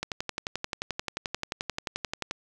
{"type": "click train", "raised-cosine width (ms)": 0.2, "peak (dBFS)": -13, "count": 27, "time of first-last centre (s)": [0.03, 2.311], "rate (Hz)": 11.4, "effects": []}